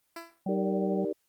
10% pulse tone with exponential decay, 334.9 Hz, E4, 27 cents sharp, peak -28 dBFS, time 0.16-0.42 s, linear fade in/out 5 ms, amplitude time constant 55 ms
harmonic tone, 191.6 Hz, G3, 39 cents flat, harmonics 1 / 3 / 4, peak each -29 / -39 / -39 dBFS, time 0.46-1.05 s, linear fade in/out 5 ms
sine chord, Eb major seventh, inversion none, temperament equal with one note detuned, 311.1 / 392 / 464.8 / 587.3 Hz, Eb4 / G4 / Bb4 / D5, 0 / 0 / -5 / 0 cents, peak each -34 / -32 / -34 / -36 dBFS, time 0.48-1.13 s, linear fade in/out 10 ms
effects white hiss -73 dBFS RMS until 1.28 s + Opus 24 kbps

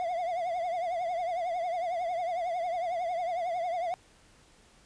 triangle tone with vibrato, 697 Hz, F5, 4 cents flat, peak -27 dBFS, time 0-3.94 s, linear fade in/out 0 ms, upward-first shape triangle, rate 11 Hz, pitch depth 120 cents each way, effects pink hiss -60 dBFS RMS until 4.85 s + resampled to 22050 Hz

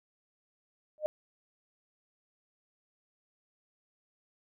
sine tone with exponential growth, 611 Hz, D#5, 32 cents flat, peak -22 dBFS, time 0.98-1.06 s, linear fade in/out 0 ms, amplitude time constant 17 ms, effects none

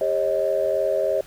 sine tone cluster, 401.1 / 544 / 627 Hz, G4 / C#5 / D#5, +40 / -33 / +13 cents, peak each -26 / -22 / -22 dBFS, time 0.01-1.21 s, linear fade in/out 2 ms, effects tanh soft clip ceiling -10 dBFS + pink hiss -48 dBFS RMS until 1.26 s

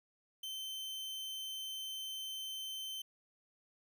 40% pulse tone, 3090 Hz, G7, 26 cents flat, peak -40 dBFS, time 0.43-3.02 s, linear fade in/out 5 ms, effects none

